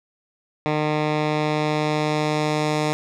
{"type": "tone with low-pass filter sweep", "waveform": "10% pulse", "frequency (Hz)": 152, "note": "D#3", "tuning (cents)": -40, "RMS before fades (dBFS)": -22, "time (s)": [0.66, 2.93], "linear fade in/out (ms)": 0, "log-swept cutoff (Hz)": [2900, 7000], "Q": 0.86, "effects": []}